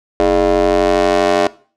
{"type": "ring-modulated tone", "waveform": "25% pulse", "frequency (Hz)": 92.5, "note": "F#2", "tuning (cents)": 0, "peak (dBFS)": -4, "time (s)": [0.2, 1.47], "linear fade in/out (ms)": 0, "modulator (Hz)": 509, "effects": ["noise-tail reverb RT60 0.4 s tail -19 dB re dry", "low-pass 6000 Hz 12 dB/octave"]}